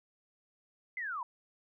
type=linear sweep; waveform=sine; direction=down; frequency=2093 to 929 Hz; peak=-35 dBFS; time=0.97-1.23 s; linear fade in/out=2 ms; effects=none